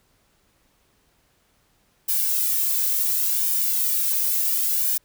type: noise with flanger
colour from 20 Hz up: violet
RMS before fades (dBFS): -22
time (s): 2.08-4.98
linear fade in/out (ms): 10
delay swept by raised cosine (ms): 1.5 to 2.13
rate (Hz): 0.7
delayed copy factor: -0.85
effects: pink hiss -64 dBFS RMS until 5.04 s